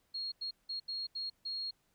sine tone bursts at uneven times, 4280 Hz, C8, 38 cents sharp, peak -36 dBFS, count 6, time 0.14-0.32 / 0.41-0.51 / 0.69-0.8 / 0.88-1.07 / 1.15-1.3 / 1.45-1.71 s, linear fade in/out 10 ms, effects pink hiss -75 dBFS RMS until 1.94 s

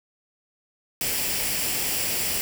white noise with comb filter, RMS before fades -26 dBFS, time 1.01-2.41 s, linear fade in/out 0 ms, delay 0.39 ms, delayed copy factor +0.5, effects none

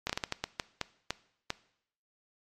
slowing click train, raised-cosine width 0.2 ms, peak -13 dBFS, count 11, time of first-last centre 0.07-1.504 s, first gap 25 ms, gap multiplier 1.36, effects noise-tail reverb RT60 0.7 s tail -19 dB re dry + MP3 64 kbps

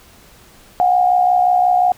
sine tone pair together, 725 / 790.6 Hz, F#5 / G5, -35 / +15 cents, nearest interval minor second, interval 150 cents, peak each -11 / -19 dBFS, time 0.8-1.92 s, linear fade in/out 0 ms, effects pink hiss -46 dBFS RMS until 1.97 s

